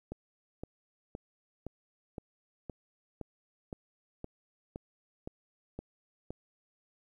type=click train; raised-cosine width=2 ms; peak=-26 dBFS; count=13; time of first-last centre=0.12-6.306 s; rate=1.94 Hz; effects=11-bit